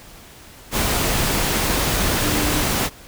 sine tone in noise, 297.9 Hz, D4, 25 cents sharp, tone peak -25 dBFS, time 2.2-2.65 s, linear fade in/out 50 ms, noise pink, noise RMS -20 dBFS, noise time 0.71-2.9 s, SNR -8 dB, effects pink hiss -43 dBFS RMS until 3.07 s

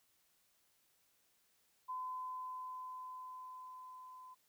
sine tone with level ramp, 1018 Hz, C6, 48 cents flat, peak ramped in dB -39 to -52 dBFS, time 1.88-4.35 s, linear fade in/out 20 ms, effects white hiss -75 dBFS RMS until 4.48 s

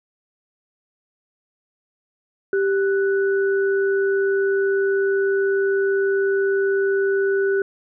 sine tone pair together, 392 / 1481.7 Hz, G4 / F#6, 0 / +2 cents, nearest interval octave + major seventh, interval 2302 cents, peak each -17 / -26 dBFS, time 2.53-7.62 s, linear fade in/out 2 ms, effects none

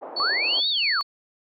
white band-pass noise, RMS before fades -37 dBFS, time 0.01-0.61 s, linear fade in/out 20 ms, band 350 to 860 Hz, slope 24 dB/octave
sine tone with tremolo, 4435 Hz, C#8, in tune, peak -22 dBFS, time 0.16-1.03 s, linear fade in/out 10 ms, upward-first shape triangle, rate 3.1 Hz, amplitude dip 50%
sine linear two-way sweep, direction up then down, 1073 to 3871 to 1073 Hz, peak -22 dBFS, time 0.2-1.01 s, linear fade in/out 0 ms, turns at 0.69 s
effects none

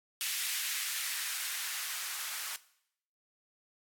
violet noise with band-pass filter sweep, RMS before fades -37 dBFS, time 0.21-2.56 s, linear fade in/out 0 ms, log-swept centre 2200 to 1200 Hz, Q 1.3, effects noise-tail reverb RT60 0.7 s tail -18 dB re dry + AAC 64 kbps

